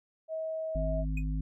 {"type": "tone", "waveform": "sine", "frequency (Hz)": 639, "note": "D#5", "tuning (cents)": 46, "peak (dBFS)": -32, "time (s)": [0.28, 1.05], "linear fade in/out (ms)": 50}
{"type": "harmonic tone", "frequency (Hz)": 51.91, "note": "G#1", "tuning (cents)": 0, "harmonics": [1, 3, 5], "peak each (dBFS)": [-30, -36, -40], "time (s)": [0.75, 1.41], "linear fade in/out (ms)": 5}
{"type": "tone with exponential decay", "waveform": "triangle", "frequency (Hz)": 2489, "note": "D#7", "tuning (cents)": 0, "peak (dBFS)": -33, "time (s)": [1.17, 1.24], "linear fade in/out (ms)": 5, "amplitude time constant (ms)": 15}
{"effects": []}